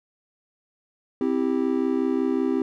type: chord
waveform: triangle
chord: C major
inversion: none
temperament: just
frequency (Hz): 261.6 / 327 / 392.4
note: C4 / E4 / G4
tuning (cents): 0 / -14 / +2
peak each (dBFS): -22 / -24 / -24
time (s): 1.21-2.62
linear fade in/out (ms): 2
effects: none